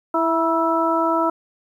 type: harmonic tone with a mistuned harmonic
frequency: 329.6 Hz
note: E4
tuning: in tune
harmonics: 1 / 2 / 3 / 4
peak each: -22 / -22 / -22 / -22 dBFS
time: 0.14-1.3 s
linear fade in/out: 5 ms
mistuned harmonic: 3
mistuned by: -34 cents
effects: 9-bit